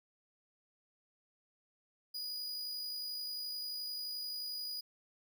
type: tone with amplitude modulation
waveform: 45% pulse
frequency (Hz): 4916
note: D#8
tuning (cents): -22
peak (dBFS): -37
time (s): 2.14-4.81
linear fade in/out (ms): 10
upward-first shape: sine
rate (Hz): 51.4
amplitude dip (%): 25
effects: none